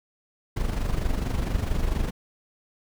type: noise with amplitude modulation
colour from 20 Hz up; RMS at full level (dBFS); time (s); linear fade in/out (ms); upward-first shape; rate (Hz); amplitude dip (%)
brown; -23; 0.56-2.11; 10; sine; 24.4; 60
effects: none